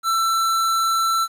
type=tone; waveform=square; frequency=1337 Hz; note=E6; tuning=24 cents sharp; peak=-18 dBFS; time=0.03-1.28 s; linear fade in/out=50 ms; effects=resampled to 32000 Hz + 9-bit